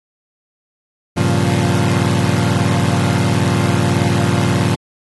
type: chord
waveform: 30% pulse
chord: G half-diminished seventh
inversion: none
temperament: equal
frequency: 98 / 116.54 / 138.59 / 174.61 Hz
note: G2 / Bb2 / Db3 / F3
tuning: 0 / 0 / 0 / 0 cents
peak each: -16 dBFS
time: 1.16-4.76 s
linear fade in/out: 20 ms
effects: AAC 32 kbps